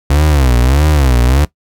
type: tone with vibrato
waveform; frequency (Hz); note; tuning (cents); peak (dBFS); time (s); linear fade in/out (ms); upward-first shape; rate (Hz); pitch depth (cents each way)
35% pulse; 67.8; C#2; -38; -6; 0.1-1.45; 5; sine; 1.6; 220
effects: noise-tail reverb RT60 0.1 s tail -18 dB re dry